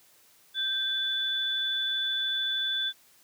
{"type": "tone pair together", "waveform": "sine", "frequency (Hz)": [1567, 3477], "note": ["G6", "A7"], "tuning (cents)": [-1, -21], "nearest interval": "octave + major second", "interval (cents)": 1380, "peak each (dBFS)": [-34, -27], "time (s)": [0.54, 2.93], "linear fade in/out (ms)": 50, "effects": ["white hiss -60 dBFS RMS until 3.23 s", "high-pass 80 Hz 12 dB/octave"]}